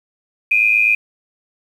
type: tone pair together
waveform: sine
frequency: 2400 / 2508 Hz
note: D7 / D#7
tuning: +37 / +13 cents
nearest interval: minor second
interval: 76 cents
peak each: -14 dBFS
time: 0.51-0.95 s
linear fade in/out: 5 ms
effects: 7-bit